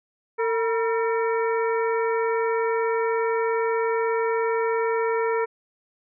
harmonic tone with a mistuned harmonic, 452.8 Hz, A4, 50 cents sharp, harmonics 1 / 2 / 3 / 4 / 5, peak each -22 / -28 / -32 / -34 / -36 dBFS, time 0.38-5.46 s, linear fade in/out 20 ms, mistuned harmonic 2, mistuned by +96 cents, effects none

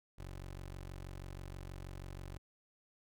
20% pulse tone, 46.25 Hz, F#1, in tune, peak -40 dBFS, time 0.18-2.38 s, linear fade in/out 10 ms, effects none

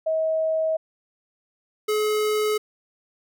sine / square tone pair in turn, 638 / 425.8 Hz, D#5 / G#4, +43 / +43 cents, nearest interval perfect fifth, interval 700 cents, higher first, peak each -20 / -21 dBFS, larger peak first, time 0.06-0.77 / 1.88-2.58 s, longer first, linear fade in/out 10 ms, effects none

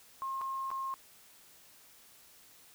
sine tone with dropouts, 1070 Hz, C6, 38 cents sharp, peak -34 dBFS, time 0.22-0.94 s, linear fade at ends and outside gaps 0 ms, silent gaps 0.412-0.416 / 0.704-0.714 s, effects white hiss -59 dBFS RMS until 2.74 s

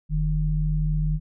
sine tone pair together, 43.31 / 154.1 Hz, F1 / D#3, -14 / -16 cents, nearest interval octave + minor seventh, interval 2198 cents, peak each -23 dBFS, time 0.09-1.2 s, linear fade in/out 50 ms, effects none

